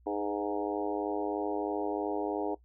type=harmonic tone with a mistuned harmonic; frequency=103.1 Hz; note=G#2; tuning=12 cents flat; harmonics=3 / 4 / 5 / 6 / 7 / 8 / 9; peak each=-35 / -35 / -39 / -41 / -39 / -40 / -43 dBFS; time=0.06-2.55 s; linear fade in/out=10 ms; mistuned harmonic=5; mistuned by=-34 cents; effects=noise-tail reverb RT60 0.1 s tail -19 dB re dry + added 60 Hz sine -58 dBFS peak until 2.64 s